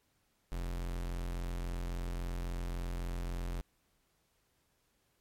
45% pulse tone, 43.65 Hz, F1, in tune, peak -35 dBFS, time 0.52-3.61 s, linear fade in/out 0 ms, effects pink hiss -75 dBFS RMS until 5.2 s + MP3 64 kbps

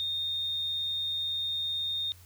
sine tone, 3671 Hz, A#7, 27 cents flat, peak -29 dBFS, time 0-2.12 s, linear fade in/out 0 ms, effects added 90 Hz sine -52 dBFS peak until 2.25 s + white hiss -58 dBFS RMS until 2.25 s

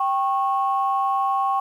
sine tone pair together, 784 / 1095.4 Hz, G5 / C#6, 0 / -21 cents, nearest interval tritone, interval 579 cents, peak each -21 dBFS, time 0-1.6 s, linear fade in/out 5 ms, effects tanh soft clip ceiling -11 dBFS + 9-bit

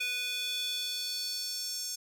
square tone with high-pass filter sweep, 493.9 Hz, B4, in tune, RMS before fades -35 dBFS, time 0-1.96 s, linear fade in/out 10 ms, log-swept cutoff 2600 to 6000 Hz, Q 3.9, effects none

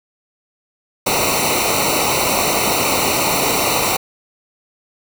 pink noise with comb filter, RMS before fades -17 dBFS, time 1.06-3.97 s, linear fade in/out 10 ms, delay 0.6 ms, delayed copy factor -1, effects none

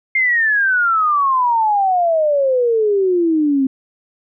sine exponential sweep, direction down, 2127 to 261.6 Hz, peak -12 dBFS, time 0.15-3.67 s, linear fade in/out 5 ms, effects none

